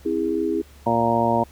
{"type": "chord", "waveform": "sine", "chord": "C augmented", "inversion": "none", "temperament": "just", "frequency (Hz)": [261.6, 327, 408.8], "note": ["C4", "E4", "G#4"], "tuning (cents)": [0, -14, -27], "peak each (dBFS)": [-28, -23, -24], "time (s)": [0.05, 0.62], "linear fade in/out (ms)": 10}
{"type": "harmonic tone", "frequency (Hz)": 116.4, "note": "A#2", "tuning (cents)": -2, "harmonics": [1, 2, 3, 4, 5, 6, 7, 8], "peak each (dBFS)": [-29, -24, -27, -29, -24, -24, -31, -22], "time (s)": [0.86, 1.44], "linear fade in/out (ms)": 10}
{"effects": ["added 71 Hz sine -46 dBFS peak until 1.51 s", "pink hiss -52 dBFS RMS until 1.51 s"]}